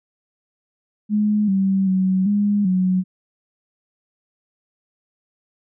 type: tone with pitch steps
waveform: sine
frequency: 210.1 / 192.9 / 187.8 / 205 / 184.9 Hz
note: G#3 / G3 / F#3 / G#3 / F#3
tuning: +20 / -28 / +26 / -22 / -1 cents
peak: -15 dBFS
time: 1.09-3.04 s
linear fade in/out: 50 ms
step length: 390 ms
effects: none